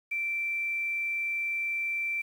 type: tone with quantisation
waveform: sine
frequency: 2343 Hz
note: D7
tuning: 5 cents flat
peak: -28 dBFS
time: 0.11-2.22 s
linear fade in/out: 10 ms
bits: 9
effects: none